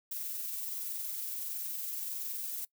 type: noise with amplitude modulation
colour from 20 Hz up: violet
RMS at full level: -37 dBFS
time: 0.11-2.65 s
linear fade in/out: 5 ms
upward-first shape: sine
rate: 21.5 Hz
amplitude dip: 25%
effects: noise-tail reverb RT60 0.1 s tail -21 dB re dry